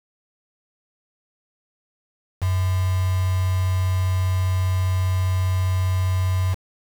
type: tone with quantisation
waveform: sine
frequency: 92.5 Hz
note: F#2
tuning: in tune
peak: -18 dBFS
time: 2.41-6.55 s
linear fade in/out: 20 ms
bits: 5
effects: none